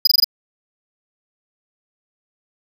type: tone bursts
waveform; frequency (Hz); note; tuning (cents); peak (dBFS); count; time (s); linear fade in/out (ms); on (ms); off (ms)
square; 4935; D#8; -15; -9; 5; 0.05-0.244; 5; 22; 21
effects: none